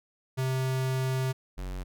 square tone pair in turn, 130.81 / 46.25 Hz, C3 / F#1, 0 / 0 cents, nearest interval octave + tritone, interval 1800 cents, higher first, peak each -27 / -34 dBFS, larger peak first, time 0.37-1.33 / 1.57-1.84 s, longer first, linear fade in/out 20 ms, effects none

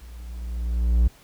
triangle tone with level ramp, 58.8 Hz, A#1, 16 cents sharp, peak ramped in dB -38 to -11 dBFS, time 0.01-1.08 s, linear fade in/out 10 ms, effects pink hiss -53 dBFS RMS until 1.23 s

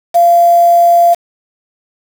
sine tone with quantisation, 690 Hz, F5, 21 cents flat, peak -4 dBFS, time 0.14-1.15 s, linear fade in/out 20 ms, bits 4, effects none

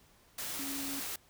sine tone in noise, 276.4 Hz, C#4, 5 cents flat, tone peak -40 dBFS, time 0.59-1 s, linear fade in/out 5 ms, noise white, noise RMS -39 dBFS, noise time 0.38-1.16 s, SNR -4 dB, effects pink hiss -64 dBFS RMS until 1.29 s

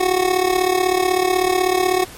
25% pulse tone with amplitude modulation, 368.5 Hz, F#4, 7 cents flat, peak -8 dBFS, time 0-2.05 s, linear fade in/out 10 ms, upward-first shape sine, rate 36.1 Hz, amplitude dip 75%, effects pink hiss -38 dBFS RMS until 2.17 s + MP3 64 kbps

